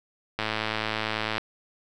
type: click train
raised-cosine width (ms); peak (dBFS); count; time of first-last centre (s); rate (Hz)
0.3; -11; 109; 0.39-1.381; 109
effects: none